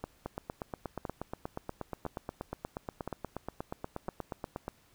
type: two click trains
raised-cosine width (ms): 1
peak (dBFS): -22 / -22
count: 5 / 38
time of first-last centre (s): 0.04-4.089 / 0.26-4.681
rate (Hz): 0.988 / 8.37
effects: pink hiss -65 dBFS RMS until 4.94 s